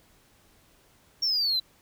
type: exponential sweep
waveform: sine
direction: down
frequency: 5580 to 3951 Hz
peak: -21 dBFS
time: 1.22-1.6 s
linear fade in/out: 10 ms
effects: tanh soft clip ceiling -21 dBFS + pink hiss -61 dBFS RMS until 1.81 s